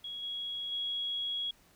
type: tone with level steps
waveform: sine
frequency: 3322 Hz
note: G#7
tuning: in tune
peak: -38 / -35 / -32 dBFS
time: 0.04-1.51 s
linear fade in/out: 5 ms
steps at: 0.22 / 0.71 s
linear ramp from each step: 20 ms
effects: pink hiss -64 dBFS RMS until 1.75 s